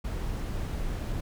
brown noise, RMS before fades -32 dBFS, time 0.04-1.21 s, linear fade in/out 10 ms, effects none

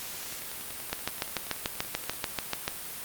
two click trains, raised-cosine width 0.2 ms, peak -10 / -24 dBFS, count 13 / 21, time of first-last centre 0.93-2.679 / 0.23-2.135 s, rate 6.86 / 10.5 Hz, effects white hiss -39 dBFS RMS until 3.04 s + Opus 48 kbps

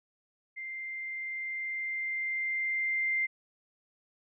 sine tone with level ramp, 2093 Hz, C7, in tune, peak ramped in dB -37 to -26 dBFS, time 0.56-3.27 s, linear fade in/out 20 ms, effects none

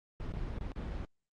brown noise with dropouts, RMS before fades -38 dBFS, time 0.2-1.05 s, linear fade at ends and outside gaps 0 ms, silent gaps 0.322-0.338 / 0.585-0.611 / 0.718-0.759 s, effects low-pass 4000 Hz 12 dB/octave + Opus 24 kbps

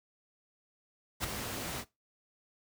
pink noise with ADSR envelope, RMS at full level -31 dBFS, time 1.2-1.85 s, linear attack 36 ms, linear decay 15 ms, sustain -7 dB, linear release 56 ms, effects noise-tail reverb RT60 0.2 s tail -19 dB re dry + high-pass 60 Hz 12 dB/octave

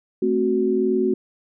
sine chord, F# diminished, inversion first, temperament equal, 220 / 261.6 / 370 Hz, A3 / C4 / F#4, 0 / 0 / 0 cents, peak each -24 / -24 / -19 dBFS, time 0.22-1.14 s, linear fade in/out 5 ms, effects none

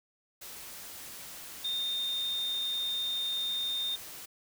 sine tone in noise, 3646 Hz, A#7, 39 cents flat, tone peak -30 dBFS, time 1.64-3.96 s, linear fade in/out 10 ms, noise white, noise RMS -45 dBFS, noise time 0.41-4.26 s, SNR +12 dB, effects none

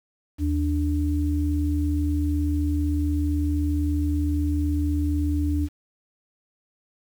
sine tone pair together, 78.06 / 293.7 Hz, D#2 / D4, +6 / 0 cents, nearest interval octave + major seventh, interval 2294 cents, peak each -22 / -25 dBFS, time 0.38-5.69 s, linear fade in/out 50 ms, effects 8-bit

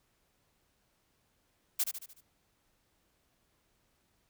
blue noise with echo, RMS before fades -29 dBFS, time 1.79-1.84 s, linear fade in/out 10 ms, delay 74 ms, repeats 5, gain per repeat -6 dB, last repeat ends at 2.21 s, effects pink hiss -74 dBFS RMS until 4.29 s

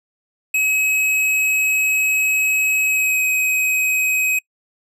square tone with pitch glide, 2556 to 2528 Hz, D#7 to D#7, +46 to +27 cents, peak -16 dBFS, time 0.54-4.39 s, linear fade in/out 5 ms, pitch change -19 cents, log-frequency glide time 2.84-3.22 s, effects noise-tail reverb RT60 0.1 s tail -26 dB re dry

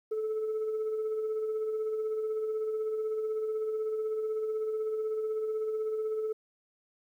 sine tone with tremolo, 435.2 Hz, A4, 19 cents flat, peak -26 dBFS, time 0.11-6.33 s, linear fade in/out 10 ms, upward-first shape sine, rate 16 Hz, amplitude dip 40%, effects tanh soft clip ceiling -27 dBFS + 11-bit

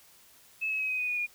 sine tone with pitch steps, 2600 / 2572 / 2544 / 2516 / 2488 / 2461 / 2434 Hz, E7 / E7 / D#7 / D#7 / D#7 / D#7 / D#7, -24 / -43 / +38 / +19 / -1 / -20 / -39 cents, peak -28 dBFS, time 0.61-1.268 s, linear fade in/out 20 ms, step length 94 ms, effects white hiss -58 dBFS RMS until 1.34 s

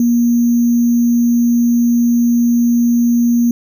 sine tone with sample-and-hold, 237.6 Hz, A#3, 33 cents sharp, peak -9 dBFS, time 0-3.51 s, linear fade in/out 2 ms, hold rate 6300 Hz, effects none

